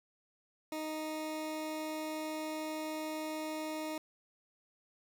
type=tone; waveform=20% pulse; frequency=311.1 Hz; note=D#4; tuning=in tune; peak=-32 dBFS; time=0.72-3.98 s; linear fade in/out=2 ms; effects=none